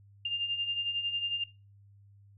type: beating tone pair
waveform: sine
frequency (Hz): 2794 / 2805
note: F7 / F7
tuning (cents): 0 / +7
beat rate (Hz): 11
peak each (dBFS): -38 / -31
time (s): 0.25-1.44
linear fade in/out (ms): 5
effects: noise-tail reverb RT60 0.3 s tail -20 dB re dry + added 100 Hz sine -55 dBFS peak until 2.37 s